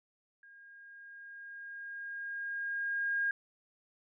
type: tone with level ramp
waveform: sine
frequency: 1622 Hz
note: G#6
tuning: 41 cents flat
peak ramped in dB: -54 to -28 dBFS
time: 0.43-3.31 s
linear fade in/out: 2 ms
effects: none

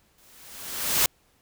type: noise with exponential growth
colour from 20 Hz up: white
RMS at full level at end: -19 dBFS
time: 0.18-1.06 s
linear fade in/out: 2 ms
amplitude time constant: 190 ms
effects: pink hiss -64 dBFS RMS until 1.41 s

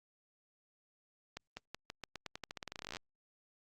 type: accelerating click train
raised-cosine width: 0.2 ms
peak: -25 dBFS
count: 26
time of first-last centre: 1.37-2.968 s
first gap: 200 ms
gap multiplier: 0.88
effects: Opus 48 kbps

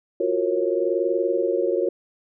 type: chord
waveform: sine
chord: Gb major seventh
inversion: third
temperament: equal with one note detuned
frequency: 349.2 / 370 / 466.2 / 547 Hz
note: F4 / Gb4 / Bb4 / Db5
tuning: 0 / 0 / 0 / -23 cents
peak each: -25 dBFS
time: 0.2-1.89 s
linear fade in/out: 5 ms
effects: none

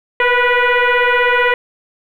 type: tone with frequency modulation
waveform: sine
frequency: 482.1 Hz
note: B4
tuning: 42 cents flat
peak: -10 dBFS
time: 0.2-1.54 s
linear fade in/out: 2 ms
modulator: 490 Hz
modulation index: 4.1
effects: 8-bit

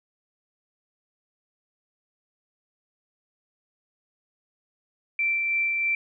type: tone with tremolo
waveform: sine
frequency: 2344 Hz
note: D7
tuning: 4 cents flat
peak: -21 dBFS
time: 5.19-5.95 s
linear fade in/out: 2 ms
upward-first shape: sine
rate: 3.1 Hz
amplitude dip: 25%
effects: none

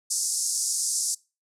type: band-pass noise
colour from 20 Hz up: white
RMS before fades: -27 dBFS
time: 0.1-1.15 s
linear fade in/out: 10 ms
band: 5100 to 10000 Hz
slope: 48 dB/octave
effects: noise-tail reverb RT60 0.3 s tail -24 dB re dry

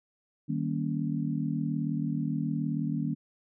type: chord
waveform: sine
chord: Eb dominant seventh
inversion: none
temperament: just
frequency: 155.56 / 194.45 / 233.3 / 280 Hz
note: Eb3 / G3 / Bb3 / Db4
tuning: 0 / -14 / +2 / +18 cents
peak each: -31 / -36 / -33 / -34 dBFS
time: 0.48-3.15 s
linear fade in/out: 20 ms
effects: none

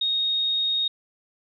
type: tone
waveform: sine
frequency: 3729 Hz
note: A#7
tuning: in tune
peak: -21 dBFS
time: 0.01-0.88 s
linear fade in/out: 5 ms
effects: none

